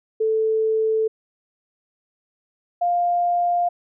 sine tone pair in turn, 440 / 701.3 Hz, A4 / F5, 0 / +7 cents, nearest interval minor sixth, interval 807 cents, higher second, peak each -17 dBFS, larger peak neither, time 0.2-1.08 / 2.81-3.69 s, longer neither, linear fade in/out 10 ms, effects none

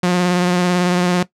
sawtooth tone with vibrato, 178.6 Hz, F3, 39 cents sharp, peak -9 dBFS, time 0.03-1.23 s, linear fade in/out 5 ms, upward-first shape sine, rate 18 Hz, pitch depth 24 cents each way, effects noise-tail reverb RT60 0.1 s tail -17 dB re dry + low-pass 8000 Hz 12 dB/octave

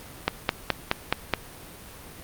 click train, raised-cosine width 0.3 ms, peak -4 dBFS, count 6, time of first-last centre 0.28-1.337 s, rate 4.73 Hz, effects pink hiss -44 dBFS RMS until 2.23 s + Opus 48 kbps

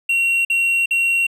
triangle tone bursts, 2741 Hz, F7, 33 cents flat, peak -13 dBFS, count 3, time 0.09-1.268 s, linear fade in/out 5 ms, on 360 ms, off 49 ms, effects none

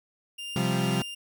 40% pulse tone with tremolo, 2800 Hz, F7, 4 cents sharp, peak -33 dBFS, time 0.38-1.15 s, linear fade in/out 10 ms, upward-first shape triangle, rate 2 Hz, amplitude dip 35%
35% pulse chord, C suspended fourth, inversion none, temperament equal with one note detuned, 131.34 / 174.61 / 196 Hz, C3 / F3 / G3, +7 / 0 / 0 cents, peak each -27 dBFS, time 0.56-1.02 s, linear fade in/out 2 ms
effects none

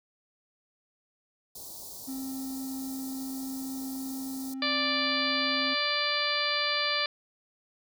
white band-stop noise, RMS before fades -43 dBFS, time 1.55-4.54 s, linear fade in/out 5 ms, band 1000 to 4000 Hz, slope 48 dB/octave
triangle tone, 265.5 Hz, C4, 25 cents sharp, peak -32 dBFS, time 2.07-5.75 s, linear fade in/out 20 ms
harmonic tone, 587.3 Hz, D5, in tune, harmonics 1 / 2 / 3 / 4 / 5 / 6 / 7 / 8, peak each -36 / -34 / -34 / -33 / -37 / -34 / -34 / -33 dBFS, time 4.62-7.06 s, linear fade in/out 2 ms
effects none

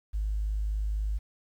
sine tone, 52 Hz, G#1, 3 cents sharp, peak -26 dBFS, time 0.13-1.19 s, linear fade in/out 20 ms, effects tanh soft clip ceiling -22 dBFS + 10-bit

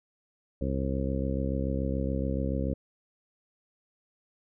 harmonic tone, 67 Hz, C2, 42 cents sharp, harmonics 1 / 2 / 3 / 4 / 5 / 6 / 7 / 8, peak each -31 / -34 / -34 / -35 / -40 / -45 / -39 / -37 dBFS, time 0.61-2.74 s, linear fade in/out 5 ms, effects none

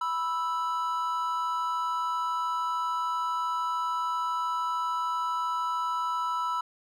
triangle tone pair together, 985.5 / 1318.5 Hz, B5 / E6, -4 / 0 cents, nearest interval perfect fourth, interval 504 cents, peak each -28 dBFS, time 0.01-6.61 s, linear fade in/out 5 ms, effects none

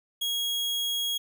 40% pulse tone, 3300 Hz, G#7, 12 cents flat, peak -26 dBFS, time 0.21-1.18 s, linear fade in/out 10 ms, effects none

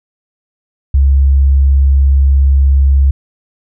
sine tone, 68.4 Hz, C#2, 23 cents flat, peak -5 dBFS, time 0.94-3.11 s, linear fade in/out 5 ms, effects none

